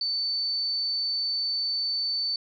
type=tone; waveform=sine; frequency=4525 Hz; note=C#8; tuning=35 cents sharp; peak=-25 dBFS; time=0.01-2.36 s; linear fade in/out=2 ms; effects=none